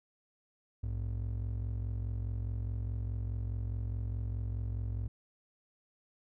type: ring-modulated tone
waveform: triangle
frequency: 82.41 Hz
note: E2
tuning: in tune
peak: -28 dBFS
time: 0.83-5.08 s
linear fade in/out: 5 ms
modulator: 22.4 Hz
effects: none